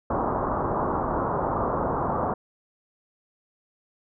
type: low-pass noise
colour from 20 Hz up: white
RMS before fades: -26 dBFS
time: 0.1-2.34 s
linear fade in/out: 5 ms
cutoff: 1200 Hz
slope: 48 dB/octave
effects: none